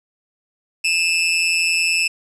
sawtooth tone with amplitude modulation, 2622 Hz, E7, 10 cents flat, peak -9 dBFS, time 0.84-2.08 s, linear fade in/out 10 ms, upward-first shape sine, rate 171 Hz, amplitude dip 75%, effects resampled to 22050 Hz + 8-bit

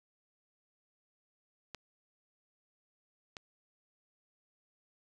clicks, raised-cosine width 0.2 ms, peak -25 / -26 dBFS, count 2, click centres 1.747 / 3.368 s, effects 9-bit

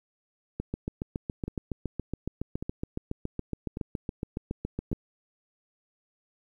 two click trains, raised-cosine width 3 ms, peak -18 / -21 dBFS, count 32 / 4, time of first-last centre 0.6-4.93 / 1.48-4.916 s, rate 7.16 / 0.873 Hz, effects 10-bit

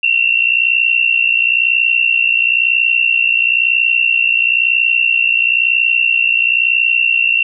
sine tone pair together, 2696 / 2757 Hz, E7 / F7, +38 / -23 cents, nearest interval unison, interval 39 cents, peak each -13 dBFS, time 0.03-7.43 s, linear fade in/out 5 ms, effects none

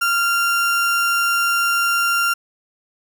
35% pulse tone, 1387 Hz, F6, 12 cents flat, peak -14 dBFS, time 0.01-2.34 s, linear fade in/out 10 ms, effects none

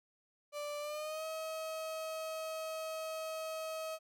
35% pulse tone with pitch glide, 587.3 to 636.8 Hz, D5 to D#5, 0 to +40 cents, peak -37 dBFS, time 0.52-3.99 s, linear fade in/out 50 ms, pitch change +140 cents, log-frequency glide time 0.8-1.25 s, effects none

